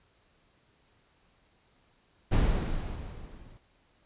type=noise with level ramp; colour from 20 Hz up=brown; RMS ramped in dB=-22 to -52 dBFS; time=2.31-3.59 s; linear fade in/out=20 ms; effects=pink hiss -67 dBFS RMS until 4.05 s + resampled to 8000 Hz